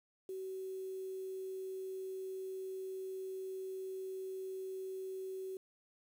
sine tone with quantisation, 378.8 Hz, F#4, 41 cents sharp, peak -40 dBFS, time 0.29-5.57 s, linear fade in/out 2 ms, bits 10, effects none

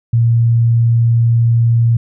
sine tone, 116.54 Hz, A#2, in tune, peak -8 dBFS, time 0.13-1.97 s, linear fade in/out 5 ms, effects none

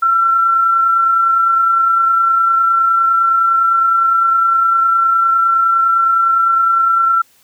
sine tone with amplitude modulation, 1352 Hz, E6, 43 cents sharp, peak -8 dBFS, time 0.02-7.22 s, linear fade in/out 10 ms, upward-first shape sine, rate 29.8 Hz, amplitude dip 30%, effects white hiss -52 dBFS RMS until 7.43 s

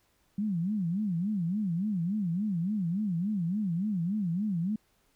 sine tone with vibrato, 188.8 Hz, F#3, 35 cents sharp, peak -27 dBFS, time 0.38-4.76 s, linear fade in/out 5 ms, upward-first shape sine, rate 3.5 Hz, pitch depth 240 cents each way, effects pink hiss -70 dBFS RMS until 5.15 s

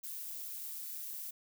violet noise with amplitude modulation, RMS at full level -41 dBFS, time 0.03-1.31 s, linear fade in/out 10 ms, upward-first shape sine, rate 155 Hz, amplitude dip 45%, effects none

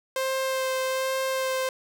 sawtooth tone with vibrato, 525 Hz, C5, 6 cents sharp, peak -21 dBFS, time 0.16-1.69 s, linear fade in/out 2 ms, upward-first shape sine, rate 1.2 Hz, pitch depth 11 cents each way, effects none

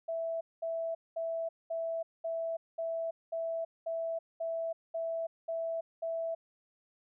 sine tone bursts, 659.3 Hz, E5, in tune, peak -32 dBFS, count 12, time 0.08-6.35 s, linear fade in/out 10 ms, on 330 ms, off 210 ms, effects none

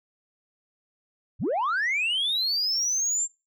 sine linear sweep, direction up, 58.4 to 7459 Hz, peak -21 dBFS, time 1.39-3.28 s, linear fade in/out 50 ms, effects noise-tail reverb RT60 0.3 s tail -26 dB re dry + tanh soft clip ceiling -21 dBFS

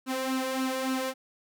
sawtooth tone with flanger, 261.6 Hz, C4, in tune, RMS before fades -30 dBFS, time 0.06-1.14 s, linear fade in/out 50 ms, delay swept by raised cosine 0.71 to 2.11 ms, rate 3.5 Hz, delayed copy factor +0.65, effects none

